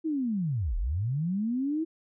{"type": "linear two-way sweep", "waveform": "sine", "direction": "down then up", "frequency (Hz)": [329.6, 35.88, 329.6], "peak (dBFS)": -26, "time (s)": [0.04, 1.85], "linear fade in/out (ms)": 20, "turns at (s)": 0.77, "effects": []}